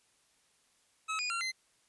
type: tone with pitch steps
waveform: 25% pulse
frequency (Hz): 1287 / 2459 / 1374 / 2064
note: E6 / D#7 / F6 / C7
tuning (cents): -42 / -21 / -29 / -24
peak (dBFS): -29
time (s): 1.08-1.52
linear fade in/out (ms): 20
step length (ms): 110
effects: white hiss -70 dBFS RMS until 1.88 s + resampled to 24000 Hz